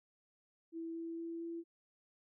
sine tone with pitch steps, 329.6 / 331.5 / 333.4 / 335.4 Hz, E4 / E4 / E4 / E4, 0 / +10 / +20 / +30 cents, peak -40 dBFS, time 0.72-1.64 s, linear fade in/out 50 ms, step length 230 ms, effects none

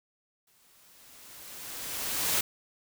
white noise with exponential growth, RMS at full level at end -26 dBFS, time 0.47-2.41 s, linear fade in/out 5 ms, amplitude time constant 420 ms, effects none

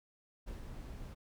brown noise with ADSR envelope, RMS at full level -43 dBFS, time 0.46-1.15 s, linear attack 23 ms, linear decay 120 ms, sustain -3 dB, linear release 25 ms, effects none

